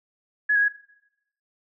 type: tone with pitch steps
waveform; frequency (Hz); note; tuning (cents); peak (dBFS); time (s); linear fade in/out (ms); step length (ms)
sine; 1694 / 1650 / 1667; G#6 / G#6 / G#6; +34 / -12 / +6; -17; 0.49-0.685; 10; 65
effects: noise-tail reverb RT60 0.8 s tail -19 dB re dry